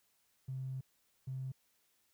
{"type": "tone bursts at uneven times", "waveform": "triangle", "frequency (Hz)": 131.5, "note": "C3", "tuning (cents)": 9, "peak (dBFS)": -34, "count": 2, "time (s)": [[0.48, 0.81], [1.27, 1.52]], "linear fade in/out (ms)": 10, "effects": ["tanh soft clip ceiling -36 dBFS", "white hiss -75 dBFS RMS until 2.13 s"]}